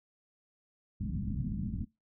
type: low-pass noise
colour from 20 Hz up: white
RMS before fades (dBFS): -35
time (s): 1-1.85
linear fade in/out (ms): 10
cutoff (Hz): 230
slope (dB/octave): 48
effects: noise-tail reverb RT60 0.2 s tail -20 dB re dry